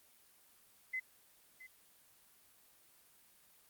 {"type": "tone with echo", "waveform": "sine", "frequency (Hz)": 2039, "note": "C7", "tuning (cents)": -45, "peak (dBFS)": -36, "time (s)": [0.93, 1], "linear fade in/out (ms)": 10, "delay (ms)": 670, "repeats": 1, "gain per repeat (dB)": -15, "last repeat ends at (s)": 1.67, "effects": ["white hiss -66 dBFS RMS until 3.69 s", "Opus 24 kbps"]}